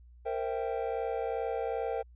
triangle chord, C dominant seventh, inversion third, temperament equal with one note detuned, 460.8 / 523.3 / 659.3 / 784 Hz, Bb4 / C5 / E5 / G5, -20 / 0 / 0 / 0 cents, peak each -32 / -35 / -37 / -35 dBFS, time 0.25-2.03 s, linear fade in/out 20 ms, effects added 60 Hz sine -52 dBFS peak until 2.15 s + resampled to 8000 Hz

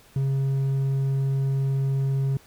sine tone with hard clipping, 135.9 Hz, C#3, 34 cents flat, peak -22 dBFS, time 0.16-2.37 s, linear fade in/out 2 ms, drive 3 dB, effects pink hiss -54 dBFS RMS until 2.46 s

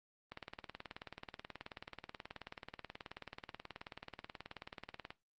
click train, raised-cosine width 0.3 ms, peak -29 dBFS, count 90, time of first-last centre 0.32-5.105 s, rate 18.6 Hz, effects noise-tail reverb RT60 0.2 s tail -18 dB re dry + Opus 24 kbps

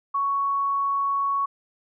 sine tone, 1113 Hz, C#6, 7 cents sharp, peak -21 dBFS, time 0.14-1.46 s, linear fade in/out 10 ms, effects none

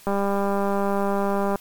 click train, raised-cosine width 1 ms, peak -11 dBFS, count 297, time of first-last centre 0.07-1.557 s, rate 199 Hz, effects white hiss -49 dBFS RMS until 1.6 s + MP3 96 kbps

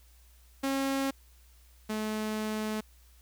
sawtooth tone pair in turn, 271.6 / 215.6 Hz, C#4 / A3, -35 / -35 cents, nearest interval major third, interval 400 cents, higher first, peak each -24 / -27 dBFS, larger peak first, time 0.63-1.11 / 1.89-2.81 s, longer second, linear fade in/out 10 ms, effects added 60 Hz sine -56 dBFS peak until 3.21 s + white hiss -64 dBFS RMS until 3.21 s

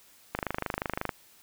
click train, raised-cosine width 0.5 ms, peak -14 dBFS, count 20, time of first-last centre 0.35-1.092 s, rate 25.6 Hz, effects white hiss -58 dBFS RMS until 1.42 s

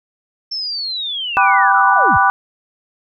sine linear sweep, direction down, 5400 to 39.79 Hz, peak -20 dBFS, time 0.51-2.18 s, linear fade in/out 10 ms
sine chord, G major seventh, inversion none, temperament equal, 784 / 987.8 / 1174.7 / 1480 Hz, G5 / B5 / D6 / F#6, 0 / 0 / 0 / 0 cents, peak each -15 dBFS, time 1.37-2.3 s, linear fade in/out 0 ms
effects none

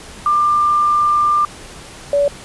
sine tone pair in turn, 1192 / 571.1 Hz, D6 / D5, +25 / -49 cents, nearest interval octave + minor second, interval 1274 cents, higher first, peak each -11 dBFS, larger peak neither, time 0.26-1.45 / 2.13-2.28 s, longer first, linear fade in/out 2 ms, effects pink hiss -36 dBFS RMS until 2.44 s + resampled to 24000 Hz

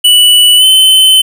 square tone with pitch glide, 2960 to 3056 Hz, F#7 to G7, 0 to -45 cents, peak -3 dBFS, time 0.04-1.22 s, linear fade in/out 10 ms, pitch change +55 cents, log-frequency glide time 0.57-0.64 s, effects 7-bit

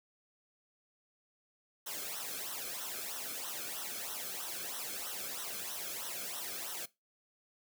white noise with flanger, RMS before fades -41 dBFS, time 1.86-6.86 s, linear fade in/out 10 ms, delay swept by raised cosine 0.42 to 1.08 ms, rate 3.1 Hz, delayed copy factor -0.8, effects noise-tail reverb RT60 0.2 s tail -19 dB re dry

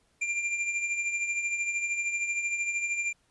square tone with tremolo, 2383 Hz, D7, 25 cents sharp, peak -26 dBFS, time 0.21-3.13 s, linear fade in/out 10 ms, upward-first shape triangle, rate 13 Hz, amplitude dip 60%, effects pink hiss -69 dBFS RMS until 3.3 s + resampled to 24000 Hz

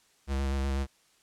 square tone with vibrato, 68.1 Hz, C#2, 30 cents flat, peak -28 dBFS, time 0.27-0.87 s, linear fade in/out 50 ms, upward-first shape square, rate 8.1 Hz, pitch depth 21 cents each way, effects white hiss -65 dBFS RMS until 1.22 s + low-pass 9000 Hz 12 dB/octave

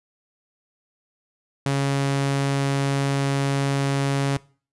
sawtooth tone, 138.59 Hz, C#3, in tune, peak -16 dBFS, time 1.66-4.37 s, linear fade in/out 2 ms, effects noise-tail reverb RT60 0.4 s tail -21 dB re dry + resampled to 24000 Hz

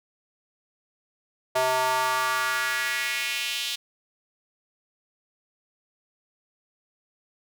square tone with high-pass filter sweep, 129 Hz, C3, 24 cents flat, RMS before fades -26 dBFS, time 1.55-3.76 s, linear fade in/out 10 ms, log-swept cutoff 680 to 3400 Hz, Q 2.6, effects none

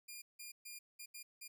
10% pulse tone bursts at uneven times, 2411 Hz, D7, 45 cents sharp, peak -39 dBFS, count 6, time 0.08-0.22 / 0.39-0.52 / 0.65-0.79 / 0.99-1.06 / 1.14-1.23 / 1.41-1.48 s, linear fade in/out 10 ms, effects none

